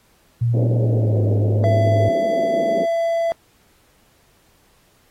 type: tone with pitch glide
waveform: sine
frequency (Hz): 117.8 to 104.95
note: A#2 to G#2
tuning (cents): +19 to +19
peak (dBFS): -15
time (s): 0.41-2.09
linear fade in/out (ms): 10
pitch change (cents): -200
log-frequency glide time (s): 0.79-1.24
type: band-pass noise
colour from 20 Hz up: white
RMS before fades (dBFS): -25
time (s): 0.53-2.86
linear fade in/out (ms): 20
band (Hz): 180 to 580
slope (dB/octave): 48
type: tone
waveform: triangle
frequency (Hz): 669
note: E5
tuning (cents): +25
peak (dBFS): -15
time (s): 1.64-3.32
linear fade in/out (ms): 0
effects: pink hiss -58 dBFS RMS until 5.1 s + AAC 48 kbps